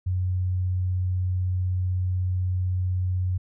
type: tone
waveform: sine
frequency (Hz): 91.6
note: F#2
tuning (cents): -17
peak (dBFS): -22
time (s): 0.06-3.38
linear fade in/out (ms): 10
effects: none